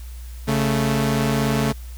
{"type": "tone pair together", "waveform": "sawtooth", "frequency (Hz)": [138.59, 219.7], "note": ["C#3", "A3"], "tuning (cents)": [0, -2], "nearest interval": "minor sixth", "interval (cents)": 798, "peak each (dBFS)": -17, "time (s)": [0.47, 1.73], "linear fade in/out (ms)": 20, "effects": ["added 60 Hz sine -32 dBFS peak until 1.97 s", "white hiss -48 dBFS RMS until 1.97 s"]}